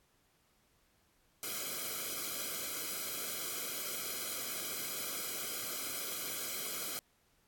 white noise with comb filter, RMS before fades -39 dBFS, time 1.43-6.99 s, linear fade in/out 0 ms, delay 1.1 ms, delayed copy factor -1, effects pink hiss -72 dBFS RMS until 7.47 s + AAC 64 kbps

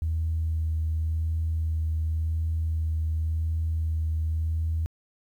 sine tone with vibrato, 80 Hz, D#2, 49 cents sharp, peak -23 dBFS, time 0.02-4.86 s, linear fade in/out 0 ms, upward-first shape sine, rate 0.91 Hz, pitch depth 14 cents each way, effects tanh soft clip ceiling -19 dBFS + 10-bit

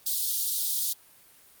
white high-pass noise, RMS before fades -28 dBFS, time 0.06-0.93 s, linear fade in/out 5 ms, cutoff 3500 Hz, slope 48 dB/octave, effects white hiss -56 dBFS RMS until 1.6 s + Opus 32 kbps

